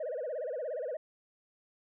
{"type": "tone with vibrato", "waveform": "sine", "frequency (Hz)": 554.4, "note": "C#5", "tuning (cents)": 0, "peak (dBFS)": -32, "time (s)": [0, 0.97], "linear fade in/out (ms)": 5, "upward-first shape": "sine", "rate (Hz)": 17, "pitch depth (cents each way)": 250, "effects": ["tanh soft clip ceiling -31 dBFS"]}